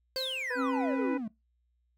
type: tone with exponential decay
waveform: 45% pulse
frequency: 523.3 Hz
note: C5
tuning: in tune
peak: -33 dBFS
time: 0.16-0.85 s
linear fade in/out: 0 ms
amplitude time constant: 150 ms
type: exponential sweep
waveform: triangle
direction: down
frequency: 4699 to 207.7 Hz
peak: -31 dBFS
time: 0.16-1.28 s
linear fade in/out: 5 ms
type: harmonic tone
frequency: 495.5 Hz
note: B4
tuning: 6 cents sharp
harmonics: 1 / 2 / 3 / 4 / 5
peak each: -34 / -40 / -44 / -46 / -48 dBFS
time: 0.5-1.18 s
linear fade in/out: 10 ms
type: tone with vibrato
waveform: triangle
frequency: 267.5 Hz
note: C4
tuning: 38 cents sharp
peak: -27 dBFS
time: 0.55-1.19 s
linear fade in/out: 50 ms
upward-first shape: sine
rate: 7.8 Hz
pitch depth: 8 cents each way
effects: noise-tail reverb RT60 0.2 s tail -22 dB re dry + added 60 Hz sine -70 dBFS peak until 1.97 s